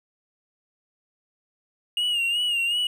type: tone with vibrato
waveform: triangle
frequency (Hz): 2843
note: F7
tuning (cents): +30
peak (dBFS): -20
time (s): 1.97-2.87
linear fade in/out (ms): 2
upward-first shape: sine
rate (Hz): 2.7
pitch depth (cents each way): 64
effects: none